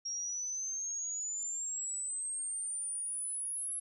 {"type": "exponential sweep", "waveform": "sine", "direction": "up", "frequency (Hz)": [5588, 11000], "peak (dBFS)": -35, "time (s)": [0.05, 3.8], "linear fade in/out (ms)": 10, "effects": []}